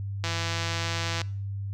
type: click train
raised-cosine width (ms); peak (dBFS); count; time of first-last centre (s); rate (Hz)
0.2; -13; 164; 0.24-1.216; 167
effects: noise-tail reverb RT60 0.5 s tail -22 dB re dry + added 99 Hz sine -30 dBFS peak until 1.73 s